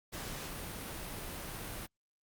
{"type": "noise", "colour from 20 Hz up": "pink", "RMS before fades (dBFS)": -42, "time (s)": [0.12, 1.87], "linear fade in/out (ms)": 20, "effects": ["Opus 48 kbps"]}